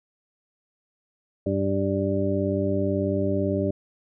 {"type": "harmonic tone", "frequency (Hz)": 98.1, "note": "G2", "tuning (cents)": 2, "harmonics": [1, 2, 3, 4, 6], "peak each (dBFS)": [-28, -28, -28, -28, -28], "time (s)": [1.46, 3.71], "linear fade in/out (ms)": 5, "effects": []}